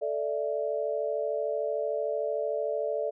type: chord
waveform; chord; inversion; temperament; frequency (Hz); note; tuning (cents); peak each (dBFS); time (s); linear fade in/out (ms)
sine; A suspended fourth; none; just; 440 / 586.7 / 660; A4 / D5 / E5; 0 / -2 / +2; -32 / -30 / -34; 0.01-3.11; 20
effects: none